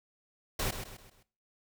pink noise with echo, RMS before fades -32 dBFS, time 0.59-0.71 s, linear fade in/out 5 ms, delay 130 ms, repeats 4, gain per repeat -8 dB, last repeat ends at 1.23 s, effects noise-tail reverb RT60 0.4 s tail -18 dB re dry

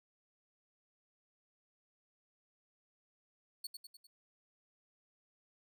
sawtooth tone with echo, 4411 Hz, C#8, 9 cents flat, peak -37 dBFS, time 3.64-3.67 s, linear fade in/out 5 ms, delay 100 ms, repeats 4, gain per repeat -5 dB, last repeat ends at 4.07 s, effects none

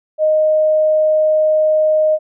sine tone, 620 Hz, D#5, 6 cents flat, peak -10 dBFS, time 0.18-2.19 s, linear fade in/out 50 ms, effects none

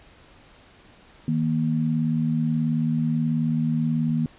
sine tone pair together, 157.58 / 236.1 Hz, D#3 / A#3, +22 / +22 cents, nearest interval perfect fifth, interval 700 cents, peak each -23 dBFS, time 1.28-4.26 s, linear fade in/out 2 ms, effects pink hiss -52 dBFS RMS until 4.38 s + resampled to 8000 Hz

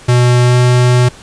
square tone with pitch glide, 122.9 to 123.9 Hz, B2 to B2, -8 to +6 cents, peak -7 dBFS, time 0.08-1.09 s, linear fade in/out 10 ms, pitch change +14 cents, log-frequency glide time 0.43-0.56 s, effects pink hiss -37 dBFS RMS until 1.22 s + resampled to 22050 Hz

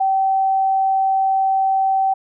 sine tone, 771 Hz, G5, 29 cents flat, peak -14 dBFS, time 0-2.14 s, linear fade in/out 10 ms, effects none

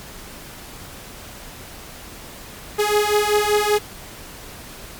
sawtooth beating tone pair, 415.3 / 420.5 Hz, G#4 / G#4, 0 / +22 cents, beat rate 5.2 Hz, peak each -15 dBFS, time 2.78-3.79 s, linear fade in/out 20 ms, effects pink hiss -38 dBFS RMS until 4.99 s + MP3 96 kbps

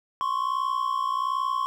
triangle tone pair together, 1046.5 / 1107.8 Hz, C6 / C#6, 0 / -1 cents, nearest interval minor second, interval 99 cents, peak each -25 dBFS, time 0.21-1.66 s, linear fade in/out 0 ms, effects none

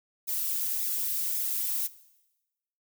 violet noise with flanger, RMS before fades -30 dBFS, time 0.27-1.88 s, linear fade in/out 20 ms, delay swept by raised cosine 0.67 to 3.87 ms, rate 1.8 Hz, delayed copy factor -0.75, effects noise-tail reverb RT60 1.0 s tail -18 dB re dry

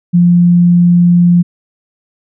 sine tone, 174.61 Hz, F3, in tune, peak -4 dBFS, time 0.13-1.43 s, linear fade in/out 20 ms, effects none

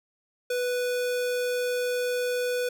square tone, 493.9 Hz, B4, in tune, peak -26 dBFS, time 0.5-2.69 s, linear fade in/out 5 ms, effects none

